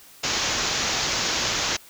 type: low-pass noise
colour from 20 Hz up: white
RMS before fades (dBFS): -25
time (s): 0.23-1.77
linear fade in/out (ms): 10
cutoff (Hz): 6900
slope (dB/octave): 96
effects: white hiss -49 dBFS RMS until 1.89 s